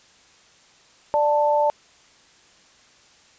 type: tone pair together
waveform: sine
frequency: 590 / 884 Hz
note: D5 / A5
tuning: +8 / +8 cents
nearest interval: perfect fifth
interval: 700 cents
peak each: -19 dBFS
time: 1.14-1.7 s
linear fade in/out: 0 ms
effects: white hiss -54 dBFS RMS until 3.38 s + resampled to 16000 Hz